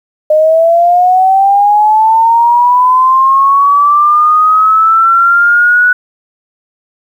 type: linear sweep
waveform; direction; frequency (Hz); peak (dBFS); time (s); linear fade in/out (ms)
sine; up; 609 to 1480; -4; 0.3-5.93; 5
effects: 7-bit